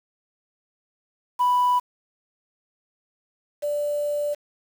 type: tone pair in turn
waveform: sine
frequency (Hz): 987.8 / 586.3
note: B5 / D5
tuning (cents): 0 / -3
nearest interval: major sixth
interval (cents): 903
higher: first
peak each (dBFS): -15 / -22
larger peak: first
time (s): 1.39-1.8 / 3.62-4.35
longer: second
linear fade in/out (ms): 20
effects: tanh soft clip ceiling -15 dBFS + 7-bit